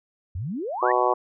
sine exponential sweep, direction up, 77.78 to 1975.5 Hz, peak -27 dBFS, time 0.35-0.92 s, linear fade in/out 5 ms
harmonic tone, 124 Hz, B2, 7 cents sharp, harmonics 3 / 4 / 5 / 6 / 7 / 8 / 9, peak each -26 / -26 / -26 / -26 / -26 / -26 / -26 dBFS, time 0.82-1.14 s, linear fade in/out 10 ms
effects none

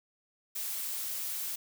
blue noise, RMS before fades -36 dBFS, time 0.55-1.56 s, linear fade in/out 10 ms, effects none

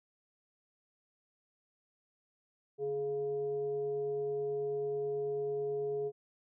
sine tone with frequency modulation, 420.1 Hz, G#4, 20 cents sharp, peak -32 dBFS, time 2.78-6.12 s, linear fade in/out 50 ms, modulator 277 Hz, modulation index 0.32, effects none

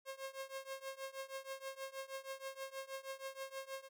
sawtooth tone with tremolo, 537 Hz, C5, 45 cents sharp, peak -37 dBFS, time 0.05-3.89 s, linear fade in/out 50 ms, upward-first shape triangle, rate 6.3 Hz, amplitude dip 95%, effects none

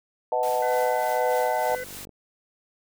sine chord, B dominant seventh, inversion none, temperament equal with one note detuned, 501.1 / 622.3 / 740 / 880 Hz, B4 / D#5 / F#5 / A5, +25 / 0 / 0 / 0 cents, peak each -27 dBFS, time 0.32-1.75 s, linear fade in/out 2 ms
white noise with tremolo, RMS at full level -39 dBFS, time 0.43-2.05 s, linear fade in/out 0 ms, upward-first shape sine, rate 3.4 Hz, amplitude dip 40%
harmonic tone, 503 Hz, B4, 32 cents sharp, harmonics 1 / 3 / 4, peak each -32 / -37 / -38 dBFS, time 0.62-1.84 s, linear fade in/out 5 ms
click train, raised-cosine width 2 ms, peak -34 dBFS, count 20, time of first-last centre 1.7-2.093 s, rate 48.4 Hz
effects none

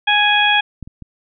harmonic tone, 831 Hz, G#5, 1 cent sharp, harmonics 1 / 2 / 3 / 4, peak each -17 / -17 / -17 / -17 dBFS, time 0.07-0.61 s, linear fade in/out 10 ms
clicks, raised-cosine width 5 ms, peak -17 / -24 / -21 dBFS, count 3, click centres 0.827 / 0.875 / 1.023 s
effects none

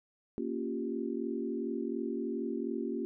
sine chord, G half-diminished seventh, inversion first, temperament equal, 233.1 / 277.2 / 349.2 / 392 Hz, Bb3 / Db4 / F4 / G4, 0 / 0 / 0 / 0 cents, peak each -37 / -38 / -38 / -39 dBFS, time 0.38-3.05 s, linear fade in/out 0 ms, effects none

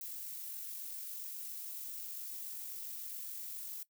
violet noise with amplitude modulation, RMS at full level -43 dBFS, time 0.01-3.83 s, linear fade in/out 2 ms, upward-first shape sine, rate 47.3 Hz, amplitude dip 25%, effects noise-tail reverb RT60 0.1 s tail -18 dB re dry

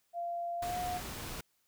sine tone with pitch glide, 690 to 719.7 Hz, F5 to F#5, -21 to -48 cents, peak -34 dBFS, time 0.13-1.01 s, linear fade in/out 50 ms, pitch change +73 cents, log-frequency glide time 0.58-0.77 s
pink noise, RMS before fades -42 dBFS, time 0.62-1.41 s, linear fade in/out 5 ms
effects white hiss -75 dBFS RMS until 1.67 s

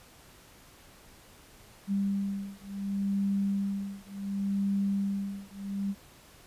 sine beating tone pair, 197.8 / 198.49 Hz, G3 / G3, +16 / +22 cents, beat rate 0.69 Hz, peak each -31 dBFS, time 1.87-5.95 s, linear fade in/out 50 ms, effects pink hiss -55 dBFS RMS until 6.46 s + resampled to 32000 Hz

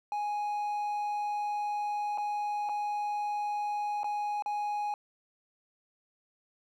triangle tone with dropouts, 830.6 Hz, G#5, in tune, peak -28 dBFS, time 0.12-4.94 s, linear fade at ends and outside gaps 1 ms, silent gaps 2.176-2.182 / 2.69-2.694 / 4.033-4.043 / 4.423-4.46 s, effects none

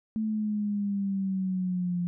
sine exponential sweep, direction down, 220.1 to 174.2 Hz, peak -26 dBFS, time 0.16-2.07 s, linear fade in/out 0 ms, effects none

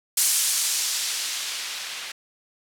violet noise with low-pass filter sweep, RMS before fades -26 dBFS, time 0.17-2.12 s, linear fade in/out 5 ms, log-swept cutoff 9400 to 2400 Hz, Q 0.78, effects none

